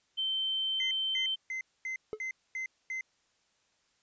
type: tone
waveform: sine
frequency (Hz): 3100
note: G7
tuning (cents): -20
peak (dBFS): -29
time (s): 0.17-1.36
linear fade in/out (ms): 20
type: tone bursts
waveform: triangle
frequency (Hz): 2065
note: C7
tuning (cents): -23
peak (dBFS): -32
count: 7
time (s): 0.8-3.01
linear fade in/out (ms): 2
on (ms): 110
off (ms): 240
type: tone with exponential decay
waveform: triangle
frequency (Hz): 430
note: A4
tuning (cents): -40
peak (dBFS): -27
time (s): 2.13-2.2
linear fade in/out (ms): 0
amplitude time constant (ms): 15
effects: white hiss -72 dBFS RMS until 4.02 s + resampled to 16000 Hz